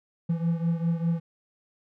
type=beating tone pair; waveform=triangle; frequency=166 / 171 Hz; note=E3 / F3; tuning=+12 / -36 cents; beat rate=5 Hz; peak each=-23 / -27 dBFS; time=0.29-1.2 s; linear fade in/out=10 ms; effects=none